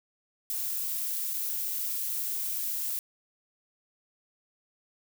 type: noise with dropouts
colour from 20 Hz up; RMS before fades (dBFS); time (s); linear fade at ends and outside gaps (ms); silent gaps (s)
violet; -32; 0.5-2.99; 0; 1.334-1.338
effects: none